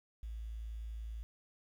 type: tone with quantisation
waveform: sine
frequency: 55.4 Hz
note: A1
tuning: 13 cents sharp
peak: -40 dBFS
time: 0.23-1.23 s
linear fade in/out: 0 ms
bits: 11
effects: none